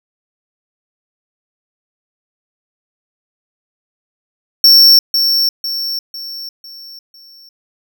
square tone with echo, 5450 Hz, F8, 43 cents flat, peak -4 dBFS, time 4.64-4.99 s, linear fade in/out 2 ms, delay 500 ms, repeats 5, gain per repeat -7 dB, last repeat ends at 7.49 s, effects none

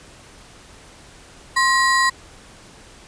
square ring-modulated tone, 1480 Hz, F#6, in tune, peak -12 dBFS, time 1.56-2.1 s, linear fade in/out 10 ms, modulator 426 Hz, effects pink hiss -45 dBFS RMS until 3.07 s + resampled to 22050 Hz

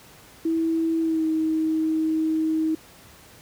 sine tone with pitch glide, 326.3 to 317 Hz, E4 to D#4, -18 to +32 cents, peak -20 dBFS, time 0.45-2.75 s, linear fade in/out 5 ms, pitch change -50 cents, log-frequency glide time 1.01-1.26 s, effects pink hiss -49 dBFS RMS until 3.41 s + high-pass 60 Hz 12 dB/octave

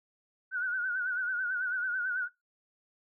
sine tone with vibrato, 1480 Hz, F#6, in tune, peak -29 dBFS, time 0.51-2.29 s, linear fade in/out 50 ms, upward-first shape sine, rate 9.1 Hz, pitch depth 75 cents each way, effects noise-tail reverb RT60 0.2 s tail -20 dB re dry

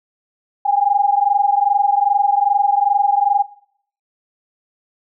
sine tone pair together, 800 / 822.5 Hz, G5 / G#5, +35 / -17 cents, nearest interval unison, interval 48 cents, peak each -16 dBFS, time 0.65-3.43 s, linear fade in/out 10 ms, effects noise-tail reverb RT60 0.6 s tail -18 dB re dry

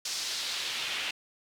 pink noise with band-pass filter sweep, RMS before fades -34 dBFS, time 0.05-1.11 s, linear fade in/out 5 ms, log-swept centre 5300 to 2700 Hz, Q 1.7, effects none

